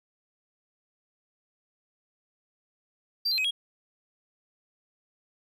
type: tone with pitch steps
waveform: triangle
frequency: 4699 / 4131 / 2530 / 3289 Hz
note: D8 / C8 / D#7 / G#7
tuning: 0 / -23 / +28 / -18 cents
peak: -23 dBFS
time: 3.25-3.51 s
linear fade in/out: 10 ms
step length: 65 ms
effects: none